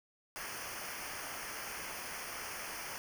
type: noise with comb filter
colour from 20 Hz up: pink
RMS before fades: -43 dBFS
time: 0.36-2.98 s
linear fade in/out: 0 ms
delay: 0.26 ms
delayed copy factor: -0.85
effects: none